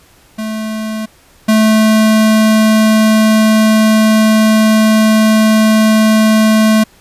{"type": "tone pair in turn", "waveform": "square", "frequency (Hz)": [217.8, 217.8], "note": ["A3", "A3"], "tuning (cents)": [-17, -17], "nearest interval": "unison", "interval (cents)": 0, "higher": "neither", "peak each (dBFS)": [-18, -7], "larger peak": "second", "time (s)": [[0.38, 1.06], [1.48, 6.84]], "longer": "second", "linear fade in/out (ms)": 10, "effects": ["pink hiss -46 dBFS RMS until 7 s", "resampled to 32000 Hz"]}